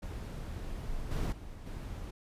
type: noise with level steps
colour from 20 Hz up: brown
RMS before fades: -39 / -32 / -45 / -40 dBFS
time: 0.02-2.11 s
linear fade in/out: 10 ms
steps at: 1.11 / 1.32 / 1.66 s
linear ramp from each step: 5 ms
effects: resampled to 32000 Hz